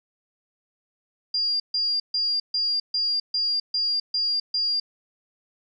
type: tone bursts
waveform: sine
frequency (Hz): 4801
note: D8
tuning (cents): +37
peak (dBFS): -21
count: 9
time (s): 1.34-4.8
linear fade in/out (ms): 5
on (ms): 260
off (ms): 140
effects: none